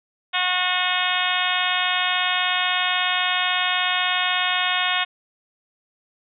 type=harmonic tone; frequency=363.7 Hz; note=F#4; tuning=30 cents flat; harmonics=2 / 3 / 4 / 5 / 6 / 7 / 8 / 9 / 10; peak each=-28 / -28 / -28 / -28 / -28 / -28 / -28 / -28 / -28 dBFS; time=0.33-5.05 s; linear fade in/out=20 ms; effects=none